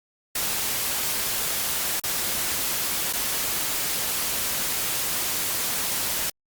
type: noise with dropouts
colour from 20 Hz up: white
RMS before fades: -26 dBFS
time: 0.35-6.3 s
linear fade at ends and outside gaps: 5 ms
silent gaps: 2-2.036 / 3.128-3.134 s
effects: Opus 48 kbps